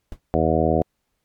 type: noise with exponential decay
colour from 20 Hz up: brown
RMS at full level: -29 dBFS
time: 0.12-0.2 s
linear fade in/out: 1 ms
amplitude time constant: 17 ms
type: harmonic tone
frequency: 79.9 Hz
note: D#2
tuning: 47 cents sharp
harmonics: 1 / 2 / 3 / 4 / 5 / 6 / 7 / 8 / 9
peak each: -25 / -25 / -25 / -25 / -25 / -25 / -25 / -25 / -25 dBFS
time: 0.34-0.82 s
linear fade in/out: 0 ms
effects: pink hiss -74 dBFS RMS until 1.24 s + MP3 96 kbps